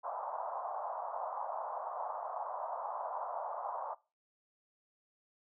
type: band-pass noise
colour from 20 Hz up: pink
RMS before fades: -40 dBFS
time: 0.03-3.95 s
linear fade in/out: 20 ms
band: 630 to 1100 Hz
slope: 48 dB/octave
effects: noise-tail reverb RT60 0.3 s tail -21 dB re dry